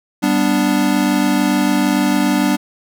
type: chord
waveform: square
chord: G major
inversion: none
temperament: equal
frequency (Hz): 196 / 246.9 / 293.7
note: G3 / B3 / D4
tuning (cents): 0 / 0 / 0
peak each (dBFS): -19 / -19 / -17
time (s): 0.22-2.57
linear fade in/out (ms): 20
effects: none